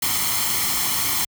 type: noise with comb filter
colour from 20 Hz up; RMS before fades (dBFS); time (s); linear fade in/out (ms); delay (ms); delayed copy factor
white; -22; 0.02-1.25; 5; 0.94; +0.65
effects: high-pass 60 Hz 12 dB/octave